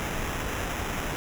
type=noise with sample-and-hold; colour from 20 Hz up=pink; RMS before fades=-31 dBFS; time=0-1.16 s; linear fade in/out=0 ms; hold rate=4410 Hz; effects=none